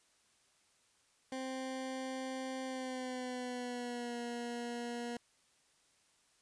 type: tone with pitch glide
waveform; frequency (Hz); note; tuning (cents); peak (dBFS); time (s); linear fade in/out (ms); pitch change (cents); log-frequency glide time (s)
20% pulse; 261.6 to 238.5; C4 to A#3; 0 to +40; -34; 1.32-5.17; 2; -160; 2.64-4.17
effects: white hiss -71 dBFS RMS until 6.41 s + resampled to 22050 Hz